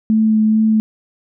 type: tone with vibrato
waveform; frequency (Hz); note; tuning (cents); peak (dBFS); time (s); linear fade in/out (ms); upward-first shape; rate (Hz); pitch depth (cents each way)
sine; 217.9; A3; -17; -10; 0.1-0.8; 0; sine; 2.3; 12
effects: none